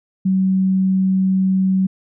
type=tone; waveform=sine; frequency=189.3 Hz; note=F#3; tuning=40 cents sharp; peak=-13 dBFS; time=0.25-1.87 s; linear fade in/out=10 ms; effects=none